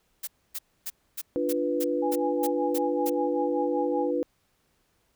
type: noise bursts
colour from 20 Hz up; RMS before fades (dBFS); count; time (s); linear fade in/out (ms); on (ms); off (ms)
blue; -33; 10; 0.23-3.1; 10; 44; 270
type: chord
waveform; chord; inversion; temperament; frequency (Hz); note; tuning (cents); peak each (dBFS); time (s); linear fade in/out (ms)
sine; B diminished; first; equal with one note detuned; 293.7 / 347.6 / 493.9; D4 / F4 / B4; 0 / -8 / 0; -29 / -30 / -27; 1.36-4.23; 0
type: tone with tremolo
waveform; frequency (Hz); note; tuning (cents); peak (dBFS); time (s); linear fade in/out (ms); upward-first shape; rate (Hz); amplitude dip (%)
sine; 827; G#5; -8; -28; 2.02-4.11; 10; sine; 5.2; 85
effects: pink hiss -70 dBFS RMS until 5.15 s